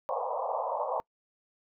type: band-pass noise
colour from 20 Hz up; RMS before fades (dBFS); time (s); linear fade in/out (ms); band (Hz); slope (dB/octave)
pink; -32; 0.09-1; 0; 490 to 1100; 96
effects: noise-tail reverb RT60 0.1 s tail -25 dB re dry